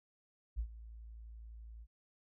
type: tone with ADSR envelope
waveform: sine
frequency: 55.9 Hz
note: A1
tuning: 28 cents sharp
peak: -32 dBFS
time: 0.56-1.87 s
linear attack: 31 ms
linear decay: 79 ms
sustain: -16 dB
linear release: 48 ms
effects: none